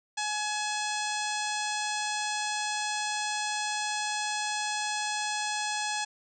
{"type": "harmonic tone with a mistuned harmonic", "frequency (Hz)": 843, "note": "G#5", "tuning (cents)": 26, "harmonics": [1, 2, 3, 4, 5, 6, 7, 8, 9, 10], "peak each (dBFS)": [-33, -36, -38, -39, -40, -41, -41, -42, -43, -43], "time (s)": [0.17, 6.05], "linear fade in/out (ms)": 10, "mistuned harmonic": 3, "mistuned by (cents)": 35, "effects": []}